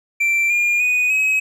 triangle tone with pitch steps, 2349 / 2414 / 2480 / 2548 Hz, D7 / D7 / D#7 / D#7, 0 / +47 / -6 / +41 cents, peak -13 dBFS, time 0.2-1.4 s, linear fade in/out 10 ms, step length 300 ms, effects none

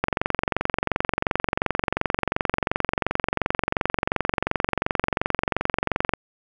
click train, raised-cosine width 0.5 ms, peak -5 dBFS, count 140, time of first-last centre 0.04-6.136 s, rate 22.8 Hz, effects none

